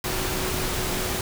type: tone in noise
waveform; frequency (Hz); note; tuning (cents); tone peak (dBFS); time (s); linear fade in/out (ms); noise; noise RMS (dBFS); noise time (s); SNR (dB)
sine; 369.7; F#4; -1; -34; 0.04-1.21; 2; pink; -27; 0.04-1.21; -10
effects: none